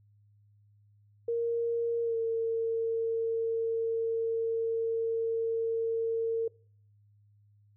sine tone with pitch glide, 466.2 to 455 Hz, A#4 to A#4, 0 to -42 cents, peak -27 dBFS, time 1.28-6.48 s, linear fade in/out 5 ms, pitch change -42 cents, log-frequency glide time 2.03-2.16 s, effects noise-tail reverb RT60 0.5 s tail -24 dB re dry + added 103 Hz sine -60 dBFS peak until 7.76 s

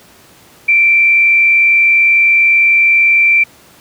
sine tone with frequency modulation, 2349 Hz, D7, in tune, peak -6 dBFS, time 0.68-3.44 s, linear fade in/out 10 ms, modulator 60.1 Hz, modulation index 0.59, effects pink hiss -43 dBFS RMS until 3.8 s + high-pass 100 Hz 12 dB/octave

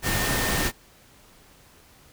sine tone in noise, 1818 Hz, A#6, 44 cents flat, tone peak -31 dBFS, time 0.02-0.72 s, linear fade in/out 50 ms, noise pink, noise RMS -25 dBFS, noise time 0.02-0.72 s, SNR -9 dB, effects pink hiss -54 dBFS RMS until 2.12 s

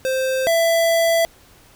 square tone pair in turn, 523 / 665.5 Hz, C5 / E5, -1 / +16 cents, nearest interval major third, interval 417 cents, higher second, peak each -19 / -15 dBFS, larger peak second, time 0.05-0.47 / 0.47-1.25 s, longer second, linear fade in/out 0 ms, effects pink hiss -50 dBFS RMS until 1.75 s

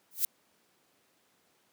violet noise with exponential growth, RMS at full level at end -23 dBFS, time 0.11-0.25 s, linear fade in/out 2 ms, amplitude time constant 30 ms, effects pink hiss -69 dBFS RMS until 1.72 s + high-pass 200 Hz 12 dB/octave

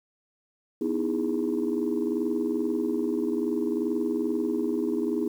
sine chord, E major seventh, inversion second, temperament just, 247.2 / 309 / 329.6 / 412 Hz, B3 / D#4 / E4 / G#4, +2 / -12 / 0 / -14 cents, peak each -29 dBFS, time 0.81-5.28 s, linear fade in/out 5 ms, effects tanh soft clip ceiling -17 dBFS + 9-bit

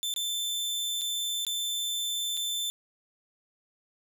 sawtooth tone with dropouts, 3541 Hz, A7, 10 cents sharp, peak -26 dBFS, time 0.03-2.7 s, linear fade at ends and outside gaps 0 ms, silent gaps 0.139-0.162 / 1.012-1.017 / 1.45-1.467 / 2.369-2.373 s, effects none

